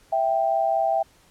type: tone pair together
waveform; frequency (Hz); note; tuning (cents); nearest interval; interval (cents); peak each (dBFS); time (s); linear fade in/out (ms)
sine; 659.3 / 784; E5 / G5; 0 / 0; minor third; 300; -22; 0.12-1.03; 10
effects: pink hiss -57 dBFS RMS until 1.3 s + low-pass 12000 Hz 12 dB/octave